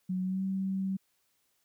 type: tone with pitch glide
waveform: sine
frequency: 184.7 to 191.66 Hz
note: F#3 to G3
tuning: -3 to -39 cents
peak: -29 dBFS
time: 0.09-0.97 s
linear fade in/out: 10 ms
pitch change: +64 cents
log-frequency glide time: 0.22-0.43 s
effects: white hiss -74 dBFS RMS until 1.64 s